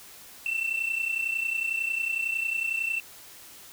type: tone pair together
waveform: sine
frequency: 2664 / 2695 Hz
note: E7 / E7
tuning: +18 / +38 cents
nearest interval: unison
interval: 20 cents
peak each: -28 / -26 dBFS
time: 0.46-3 s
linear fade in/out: 2 ms
effects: tanh soft clip ceiling -23 dBFS + white hiss -48 dBFS RMS until 3.72 s